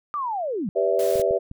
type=linear sweep; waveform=sine; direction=down; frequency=1217 to 164.81 Hz; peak=-24 dBFS; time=0.14-0.69 s; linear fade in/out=0 ms
type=chord; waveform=sine; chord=E minor seventh; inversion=first; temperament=equal with one note detuned; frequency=392 / 493.9 / 573.9 / 659.3 Hz; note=G4 / B4 / D5 / E5; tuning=0 / 0 / -40 / 0 cents; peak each=-24 dBFS; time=0.75-1.39 s; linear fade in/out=20 ms
type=noise; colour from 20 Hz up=white; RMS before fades=-37 dBFS; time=0.99-1.22 s; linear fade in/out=2 ms
type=clicks; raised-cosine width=5 ms; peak=-25 dBFS; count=4; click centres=1.157 / 1.197 / 1.309 / 1.514 s
effects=none